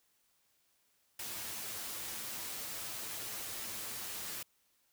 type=noise with comb filter; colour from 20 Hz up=white; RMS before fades=-42 dBFS; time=1.19-4.43 s; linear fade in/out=5 ms; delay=9.1 ms; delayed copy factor=+0.5; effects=white hiss -74 dBFS RMS until 4.92 s